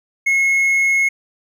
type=tone; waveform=triangle; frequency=2172 Hz; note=C#7; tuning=36 cents flat; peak=-11 dBFS; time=0.26-1.09 s; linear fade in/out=10 ms; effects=none